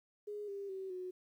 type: tone with pitch steps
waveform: sine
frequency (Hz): 415.3 / 398.4 / 382.2 / 366.6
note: G#4 / G4 / G4 / F#4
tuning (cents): 0 / +28 / -44 / -16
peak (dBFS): -40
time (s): 0.27-1.11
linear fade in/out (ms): 10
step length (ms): 210
effects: 12-bit